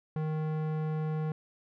square tone with low-pass filter, 155.56 Hz, D#3, in tune, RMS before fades -32 dBFS, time 0.16-1.32 s, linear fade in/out 2 ms, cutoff 1300 Hz, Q 0.54, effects none

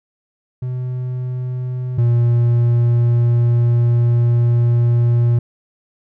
triangle tone pair in turn, 126.1 / 119.02 Hz, B2 / A#2, +36 / +36 cents, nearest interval minor second, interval 100 cents, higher first, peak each -18 / -9 dBFS, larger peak second, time 0.62-1.98 / 1.98-5.39 s, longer second, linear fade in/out 5 ms, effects none

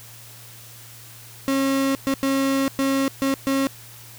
35% pulse tone bursts at uneven times, 271.3 Hz, C#4, 37 cents flat, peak -17 dBFS, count 6, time 1.48-1.95 / 2.07-2.14 / 2.23-2.68 / 2.79-3.08 / 3.22-3.34 / 3.47-3.67 s, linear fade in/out 0 ms, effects added 116 Hz sine -46 dBFS peak until 4.18 s + white hiss -44 dBFS RMS until 4.18 s

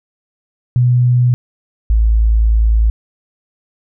sine tone pair in turn, 123.47 / 55 Hz, B2 / A1, 0 / 0 cents, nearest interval octave + major second, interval 1400 cents, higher first, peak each -8 dBFS, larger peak neither, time 0.76-1.34 / 1.9-2.9 s, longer second, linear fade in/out 0 ms, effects none

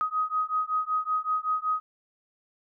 sine beating tone pair, 1254 / 1259.3 Hz, D#6 / D#6, +13 / +20 cents, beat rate 5.3 Hz, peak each -28 / -28 dBFS, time 0.01-1.8 s, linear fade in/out 0 ms, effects none

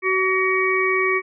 harmonic tone with a mistuned harmonic, 376.3 Hz, F#4, 29 cents sharp, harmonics 1 / 3 / 5 / 6, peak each -21 / -24 / -25 / -21 dBFS, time 0.02-1.22 s, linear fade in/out 50 ms, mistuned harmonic 3, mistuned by +15 cents, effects none

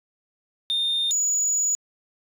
sine tone pair in turn, 3637 / 6886 Hz, A#7 / A8, -43 / -38 cents, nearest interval major seventh, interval 1105 cents, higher second, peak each -19 / -17 dBFS, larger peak second, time 0.7-1.11 / 1.11-1.75 s, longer second, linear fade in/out 0 ms, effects tanh soft clip ceiling -19 dBFS

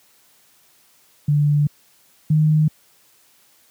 sine tone pair in turn, 146.83 / 154.2 Hz, D3 / D#3, 0 / -15 cents, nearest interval minor second, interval 85 cents, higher second, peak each -13 / -12 dBFS, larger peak second, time 1.28-1.67 / 2.3-2.68 s, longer first, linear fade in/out 5 ms, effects white hiss -56 dBFS RMS until 3.7 s + high-pass 80 Hz 12 dB/octave

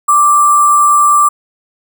sine tone with sample-and-hold, 1174.7 Hz, D6, in tune, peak -5 dBFS, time 0.08-1.29 s, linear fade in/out 10 ms, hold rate 8820 Hz, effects none

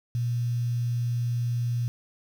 sine tone with quantisation, 120 Hz, B2, 49 cents flat, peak -24 dBFS, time 0.15-1.88 s, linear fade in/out 0 ms, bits 8, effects none

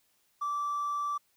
triangle tone with hard clipping, 1164 Hz, D6, 16 cents flat, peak -30 dBFS, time 0.41-1.18 s, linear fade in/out 10 ms, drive 4 dB, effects white hiss -71 dBFS RMS until 1.36 s

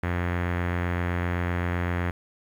sawtooth tone with low-pass filter, 87.8 Hz, F2, 10 cents sharp, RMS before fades -27 dBFS, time 0.03-2.11 s, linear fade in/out 5 ms, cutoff 1900 Hz, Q 2.8, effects 9-bit

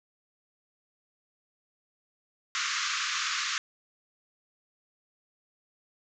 pink band-pass noise, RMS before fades -31 dBFS, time 2.55-3.58 s, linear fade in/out 0 ms, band 1100 to 7100 Hz, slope 96 dB/octave, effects none

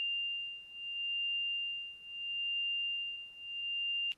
sine beating tone pair, 2794 / 2794.75 Hz, F7 / F7, 0 / +1 cents, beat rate 0.75 Hz, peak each -37 / -39 dBFS, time 0-4.12 s, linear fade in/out 0 ms, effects pink hiss -73 dBFS RMS until 4.17 s + AAC 32 kbps

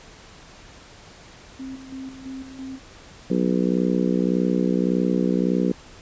sine tone with tremolo, 264.7 Hz, C4, 20 cents sharp, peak -31 dBFS, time 1.59-2.79 s, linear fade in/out 10 ms, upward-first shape square, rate 3 Hz, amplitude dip 60%
harmonic tone, 61.74 Hz, B1, in tune, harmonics 3 / 4 / 5 / 6 / 7 / 8, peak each -22 / -24 / -26 / -28 / -29 / -30 dBFS, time 3.3-5.72 s, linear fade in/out 5 ms
effects pink hiss -46 dBFS RMS until 6.01 s + resampled to 16000 Hz

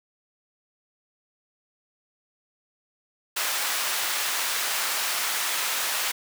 pink high-pass noise, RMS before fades -27 dBFS, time 3.36-6.12 s, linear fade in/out 10 ms, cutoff 1100 Hz, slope 12 dB/octave, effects none

